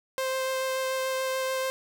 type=tone with vibrato; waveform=sawtooth; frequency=524 Hz; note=C5; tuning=2 cents sharp; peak=-23 dBFS; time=0.18-1.7 s; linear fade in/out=0 ms; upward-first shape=sine; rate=6.9 Hz; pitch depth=8 cents each way; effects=none